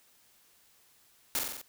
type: noise with echo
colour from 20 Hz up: white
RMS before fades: -30 dBFS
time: 1.35-1.39 s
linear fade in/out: 0 ms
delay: 45 ms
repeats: 5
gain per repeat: -3 dB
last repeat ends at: 1.615 s
effects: white hiss -64 dBFS RMS until 1.68 s

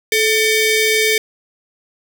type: ring-modulated tone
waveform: sawtooth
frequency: 1348 Hz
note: E6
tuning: 38 cents sharp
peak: -6 dBFS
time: 0.12-1.18 s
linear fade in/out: 2 ms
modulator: 914 Hz
effects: none

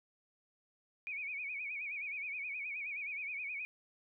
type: tone with vibrato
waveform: sine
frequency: 2357 Hz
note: D7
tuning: 6 cents sharp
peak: -38 dBFS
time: 1.07-3.65 s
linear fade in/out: 0 ms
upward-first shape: sine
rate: 9.5 Hz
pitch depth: 120 cents each way
effects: none

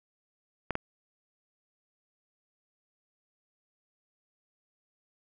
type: clicks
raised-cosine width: 0.5 ms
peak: -15 dBFS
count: 2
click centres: 0.707 / 0.754 s
effects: none

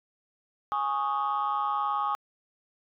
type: chord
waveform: sine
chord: Ab suspended fourth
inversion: none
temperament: just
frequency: 830.6 / 1107.5 / 1245.9 Hz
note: Ab5 / Db6 / Eb6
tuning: 0 / -2 / +2 cents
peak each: -29 dBFS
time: 0.72-2.15 s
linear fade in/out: 0 ms
effects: tanh soft clip ceiling -20 dBFS

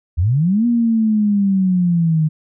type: linear two-way sweep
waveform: sine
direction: up then down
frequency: 74 to 240.3 to 152.8 Hz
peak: -12 dBFS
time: 0.17-2.29 s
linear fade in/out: 20 ms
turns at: 0.66 s
effects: none

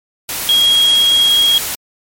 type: tone in noise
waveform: sine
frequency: 3281 Hz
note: G#7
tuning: 22 cents flat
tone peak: -8 dBFS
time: 0.49-1.58 s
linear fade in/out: 0 ms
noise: white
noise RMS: -21 dBFS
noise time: 0.29-1.75 s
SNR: +10 dB
effects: MP3 64 kbps

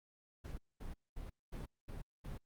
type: noise bursts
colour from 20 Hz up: brown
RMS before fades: -45 dBFS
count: 6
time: 0.44-2.38 s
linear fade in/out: 10 ms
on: 140 ms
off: 220 ms
effects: Opus 48 kbps

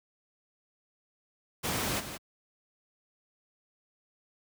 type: noise with echo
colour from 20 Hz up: pink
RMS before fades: -31 dBFS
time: 1.63-2.01 s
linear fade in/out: 20 ms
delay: 170 ms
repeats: 1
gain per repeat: -9 dB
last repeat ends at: 2.18 s
effects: high-pass 80 Hz 12 dB/octave

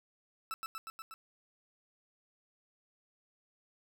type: tone with echo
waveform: 40% pulse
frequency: 1318.5 Hz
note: E6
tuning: in tune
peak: -35 dBFS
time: 0.51-0.54 s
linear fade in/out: 0 ms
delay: 120 ms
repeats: 5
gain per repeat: -2 dB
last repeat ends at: 1.14 s
effects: none

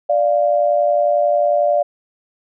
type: tone pair together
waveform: sine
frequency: 587.3 / 698.4 Hz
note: D5 / F5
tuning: 0 / 0 cents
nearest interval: minor third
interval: 300 cents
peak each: -14 / -17 dBFS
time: 0.09-1.83 s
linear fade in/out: 10 ms
effects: none

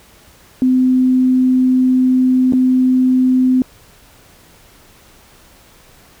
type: tone with dropouts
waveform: sine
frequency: 256.1 Hz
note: C4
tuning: 37 cents flat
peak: -9 dBFS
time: 0.62-3.62 s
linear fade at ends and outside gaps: 1 ms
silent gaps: 2.524-2.534 s
effects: pink hiss -46 dBFS RMS until 6.2 s

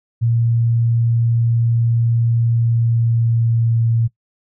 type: tone with pitch glide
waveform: sine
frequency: 116.54 to 115.13 Hz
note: A#2 to A#2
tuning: 0 to -21 cents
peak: -13 dBFS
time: 0.21-4.08 s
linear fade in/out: 20 ms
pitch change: -21 cents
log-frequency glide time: 2.45-3.85 s
effects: noise-tail reverb RT60 0.1 s tail -19 dB re dry

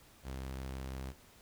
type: tone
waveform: sawtooth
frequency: 65.9 Hz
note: C2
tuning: 13 cents sharp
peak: -36 dBFS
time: 0.23-1.14 s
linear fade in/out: 50 ms
effects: pink hiss -61 dBFS RMS until 1.41 s

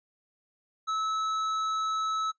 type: tone with tanh clipping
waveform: triangle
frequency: 1300 Hz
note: E6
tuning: 24 cents flat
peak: -29 dBFS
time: 0.87-2.32 s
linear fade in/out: 20 ms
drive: 15 dB
effects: noise-tail reverb RT60 0.1 s tail -18 dB re dry + resampled to 16000 Hz

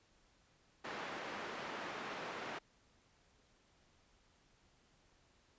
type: band-pass noise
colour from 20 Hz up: white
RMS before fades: -45 dBFS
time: 0.84-2.59 s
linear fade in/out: 10 ms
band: 190 to 1700 Hz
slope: 12 dB/octave
effects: pink hiss -71 dBFS RMS until 5.58 s + resampled to 16000 Hz

